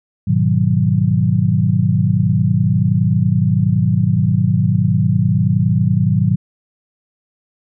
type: chord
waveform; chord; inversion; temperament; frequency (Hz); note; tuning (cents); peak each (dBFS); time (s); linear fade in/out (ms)
sine; G# minor seventh; none; equal; 103.83 / 123.47 / 155.56 / 185; G#2 / B2 / D#3 / F#3; 0 / 0 / 0 / 0; -17; 0.27-6.36; 10
effects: none